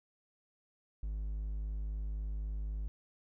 triangle tone, 51.91 Hz, G#1, in tune, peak -33 dBFS, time 1.03-2.88 s, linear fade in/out 0 ms, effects none

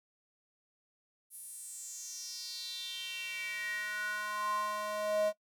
square tone with high-pass filter sweep, 210 Hz, G#3, 19 cents sharp, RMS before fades -38 dBFS, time 1.3-5.33 s, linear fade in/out 50 ms, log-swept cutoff 11000 to 580 Hz, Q 5.6, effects noise-tail reverb RT60 0.1 s tail -18 dB re dry

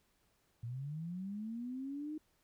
sine linear sweep, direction up, 112.6 to 312.2 Hz, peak -39 dBFS, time 0.63-2.18 s, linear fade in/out 5 ms, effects pink hiss -75 dBFS RMS until 2.43 s

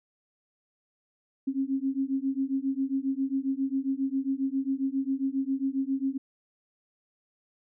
sine beating tone pair, 266 / 273.4 Hz, C4 / C#4, +29 / -24 cents, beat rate 7.4 Hz, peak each -29 dBFS, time 1.47-6.18 s, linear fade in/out 10 ms, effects none

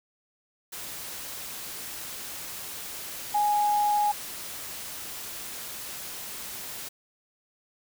sine tone in noise, 830.6 Hz, G#5, in tune, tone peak -21 dBFS, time 3.34-4.12 s, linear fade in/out 10 ms, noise white, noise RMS -38 dBFS, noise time 0.72-6.89 s, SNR +14 dB, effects none

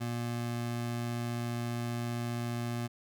25% pulse tone, 119 Hz, A#2, 36 cents sharp, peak -29 dBFS, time 0-2.88 s, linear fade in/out 20 ms, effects none

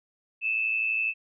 sine tone pair together, 2528 / 2640 Hz, D#7 / E7, +27 / +2 cents, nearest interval minor second, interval 75 cents, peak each -31 / -25 dBFS, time 0.41-1.14 s, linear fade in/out 50 ms, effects none

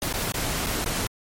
pink noise with dropouts, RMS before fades -27 dBFS, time 0.02-1.07 s, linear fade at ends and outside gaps 2 ms, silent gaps 0.128-0.138 / 0.321-0.341 / 0.663-0.667 / 0.845-0.859 s, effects MP3 64 kbps

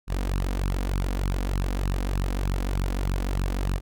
sawtooth tone with flanger, 46.76 Hz, F#1, 19 cents sharp, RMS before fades -26 dBFS, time 0.07-3.81 s, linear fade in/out 50 ms, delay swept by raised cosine 0.7 to 4.2 ms, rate 3.3 Hz, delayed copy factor +0.65, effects none

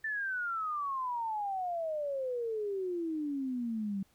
sine exponential sweep, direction down, 1785 to 191.1 Hz, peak -32 dBFS, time 0.04-4.03 s, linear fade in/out 5 ms, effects pink hiss -69 dBFS RMS until 4.14 s

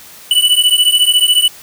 square beating tone pair, 2960 / 2974 Hz, F#7 / F#7, 0 / +8 cents, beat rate 14 Hz, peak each -12 dBFS, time 0.31-1.48 s, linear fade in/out 2 ms, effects white hiss -37 dBFS RMS until 1.62 s

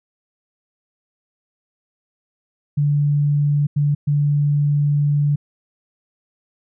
sine tone bursts at uneven times, 145.5 Hz, D3, 16 cents flat, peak -14 dBFS, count 3, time 2.77-3.67 / 3.76-3.95 / 4.07-5.36 s, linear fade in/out 10 ms, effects none

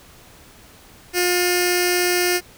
10% pulse tone with notch filter, 356.3 Hz, F4, 35 cents sharp, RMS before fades -19 dBFS, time 1.13-2.41 s, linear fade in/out 50 ms, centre 990 Hz, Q 0.53, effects pink hiss -47 dBFS RMS until 2.57 s

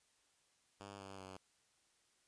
5% pulse tone with pitch steps, 100 / 97.38 / 94.82 Hz, G2 / G2 / F#2, +35 / -11 / +43 cents, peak -39 dBFS, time 0.8-1.37 s, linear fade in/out 5 ms, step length 190 ms, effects white hiss -75 dBFS RMS until 2.27 s + resampled to 22050 Hz

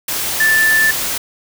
sine tone in noise, 1760 Hz, A6, in tune, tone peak -10 dBFS, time 0.4-0.91 s, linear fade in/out 5 ms, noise white, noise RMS -20 dBFS, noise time 0.08-1.18 s, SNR +7 dB, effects none

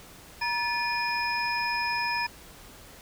sine tone cluster, 949 / 1740 / 2433 / 5090 Hz, A#5 / A6 / D#7 / D#8, +31 / -20 / -39 / +39 cents, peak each -29 / -32 / -31 / -33 dBFS, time 0.41-2.27 s, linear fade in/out 10 ms, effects tanh soft clip ceiling -16 dBFS + pink hiss -49 dBFS RMS until 3.01 s

